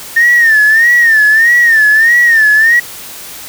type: tone with vibrato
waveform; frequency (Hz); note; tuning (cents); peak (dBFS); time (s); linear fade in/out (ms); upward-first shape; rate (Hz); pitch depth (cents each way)
sine; 1814; A#6; -48; -3; 0.16-2.8; 10; sine; 1.6; 110
effects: tanh soft clip ceiling 0 dBFS + white hiss -28 dBFS RMS until 3.48 s